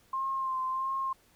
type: tone with vibrato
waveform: sine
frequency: 1056 Hz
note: C6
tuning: 16 cents sharp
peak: -29 dBFS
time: 0.13-1.13 s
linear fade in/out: 5 ms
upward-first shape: sine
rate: 1.5 Hz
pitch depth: 29 cents each way
effects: pink hiss -64 dBFS RMS until 1.35 s